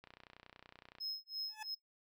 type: click train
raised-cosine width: 0.3 ms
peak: -38 dBFS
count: 30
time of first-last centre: 0.04-0.985 s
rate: 30.7 Hz
type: tone with tremolo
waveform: triangle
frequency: 5150 Hz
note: E8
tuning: 41 cents flat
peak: -36 dBFS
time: 1-1.75 s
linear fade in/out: 10 ms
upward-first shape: sine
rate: 3 Hz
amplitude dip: 100%
type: tone with exponential growth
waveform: 20% pulse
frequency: 862 Hz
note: A5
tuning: 36 cents flat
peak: -36 dBFS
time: 1.47-1.63 s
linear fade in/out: 5 ms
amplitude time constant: 33 ms
effects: noise-tail reverb RT60 0.1 s tail -18 dB re dry